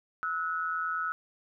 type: tone pair together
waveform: sine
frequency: 1300 / 1468.9 Hz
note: E6 / F#6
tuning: -24 / -13 cents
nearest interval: major second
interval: 211 cents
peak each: -31 / -33 dBFS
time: 0.23-1.12 s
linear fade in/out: 0 ms
effects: none